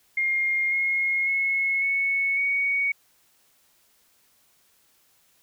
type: tone with pitch steps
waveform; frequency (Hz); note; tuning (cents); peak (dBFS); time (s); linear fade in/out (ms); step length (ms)
sine; 2126 / 2153 / 2181 / 2209 / 2237; C7 / C7 / C#7 / C#7 / C#7; +27 / +49 / -29 / -7 / +15; -21; 0.17-2.92; 5; 550
effects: white hiss -63 dBFS RMS until 5.42 s